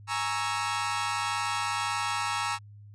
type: chord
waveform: sawtooth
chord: A# half-diminished seventh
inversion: third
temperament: equal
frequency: 830.6 / 932.3 / 1108.7 / 1318.5 Hz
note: G#5 / A#5 / C#6 / E6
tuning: 0 / 0 / 0 / 0 cents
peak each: -31 / -29 / -31 / -29 dBFS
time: 0.07-2.59 s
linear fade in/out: 50 ms
effects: added 103 Hz sine -46 dBFS peak until 2.94 s + resampled to 22050 Hz